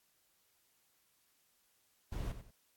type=noise with echo; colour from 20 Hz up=brown; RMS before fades=-39 dBFS; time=2.12-2.32 s; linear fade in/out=5 ms; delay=94 ms; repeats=2; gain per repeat=-10 dB; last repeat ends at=2.508 s; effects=white hiss -74 dBFS RMS until 2.76 s + AAC 64 kbps